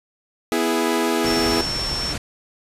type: chord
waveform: sawtooth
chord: E major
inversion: second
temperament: equal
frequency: 246.9 / 329.6 / 415.3 Hz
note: B3 / E4 / G#4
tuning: 0 / 0 / 0 cents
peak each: -20 / -18 / -19 dBFS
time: 0.52-1.61 s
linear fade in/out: 0 ms
type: low-pass noise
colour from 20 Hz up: pink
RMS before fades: -28 dBFS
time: 1.24-2.18 s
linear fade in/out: 5 ms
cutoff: 9200 Hz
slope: 24 dB/octave
type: tone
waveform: sine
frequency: 5420 Hz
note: E8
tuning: 47 cents sharp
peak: -24 dBFS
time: 1.25-2.14 s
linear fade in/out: 20 ms
effects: resampled to 32000 Hz